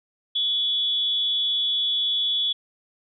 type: tone with amplitude modulation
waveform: sine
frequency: 3399 Hz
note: G#7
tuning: 39 cents sharp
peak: -18 dBFS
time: 0.35-2.53 s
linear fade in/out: 10 ms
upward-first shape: sine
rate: 279 Hz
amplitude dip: 55%
effects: none